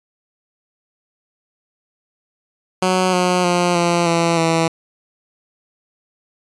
10% pulse tone with pitch steps, 184.9 / 180.57 / 176.35 / 172.22 / 168.19 / 164.25 Hz, F#3 / F#3 / F3 / F3 / E3 / E3, -1 / -42 / +17 / -24 / +35 / -6 cents, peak -6 dBFS, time 2.82-4.68 s, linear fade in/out 5 ms, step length 310 ms, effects resampled to 22050 Hz

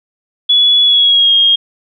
sine tone with pitch glide, 3400 to 3246 Hz, G#7 to G#7, +40 to -40 cents, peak -6 dBFS, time 0.49-1.56 s, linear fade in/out 10 ms, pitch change -80 cents, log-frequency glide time 0.84-1.33 s, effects none

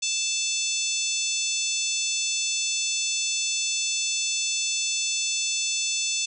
harmonic tone, 880 Hz, A5, in tune, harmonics 3 / 4 / 5 / 6 / 7 / 8 / 9, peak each -31 / -31 / -34 / -34 / -29 / -33 / -34 dBFS, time 0.02-6.26 s, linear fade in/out 10 ms, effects none

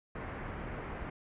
pink low-pass noise, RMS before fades -41 dBFS, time 0.15-1.1 s, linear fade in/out 5 ms, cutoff 2100 Hz, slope 24 dB/octave, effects resampled to 8000 Hz

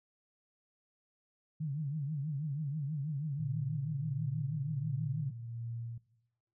sine tone with vibrato, 146.83 Hz, D3, in tune, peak -33 dBFS, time 1.6-5.31 s, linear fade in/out 10 ms, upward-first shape triangle, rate 6.2 Hz, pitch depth 170 cents each way
sine tone with tremolo, 116.54 Hz, A#2, in tune, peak -37 dBFS, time 3.39-5.98 s, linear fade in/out 5 ms, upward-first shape sine, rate 1.4 Hz, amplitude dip 45%
effects noise-tail reverb RT60 0.9 s tail -19 dB re dry

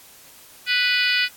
harmonic tone, 493.9 Hz, B4, in tune, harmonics 3 / 4 / 5 / 6 / 7 / 8 / 9 / 10, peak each -24 / -24 / -23 / -25 / -30 / -31 / -27 / -30 dBFS, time 0.66-1.29 s, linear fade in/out 50 ms, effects white hiss -47 dBFS RMS until 1.36 s + AAC 64 kbps

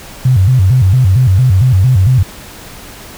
sine tone with vibrato, 110 Hz, A2, in tune, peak -5 dBFS, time 0.25-2.23 s, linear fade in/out 5 ms, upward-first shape square, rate 4.4 Hz, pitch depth 270 cents each way, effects pink hiss -32 dBFS RMS until 3.17 s

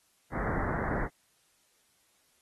pink low-pass noise, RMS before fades -32 dBFS, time 0.31-1.09 s, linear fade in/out 50 ms, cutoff 2000 Hz, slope 96 dB/octave, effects white hiss -69 dBFS RMS until 2.41 s + AAC 32 kbps

